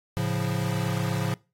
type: chord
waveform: square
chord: A augmented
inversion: none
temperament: equal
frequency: 110 / 138.59 / 174.61 Hz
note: A2 / C#3 / E#3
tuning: 0 / 0 / 0 cents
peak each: -30 dBFS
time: 0.17-1.34 s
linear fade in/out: 0 ms
effects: noise-tail reverb RT60 0.3 s tail -23 dB re dry + AAC 48 kbps